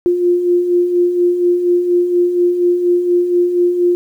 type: beating tone pair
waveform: sine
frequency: 349.2 / 353.4 Hz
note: F4 / F4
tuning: 0 / +21 cents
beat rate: 4.2 Hz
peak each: -20 / -11 dBFS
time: 0.06-3.95 s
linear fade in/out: 0 ms
effects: 8-bit